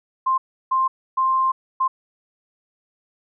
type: tone bursts at uneven times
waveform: sine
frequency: 1051 Hz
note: C6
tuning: 7 cents sharp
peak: -16 dBFS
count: 4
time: 0.26-0.38 / 0.71-0.88 / 1.17-1.52 / 1.8-1.88 s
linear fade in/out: 10 ms
effects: none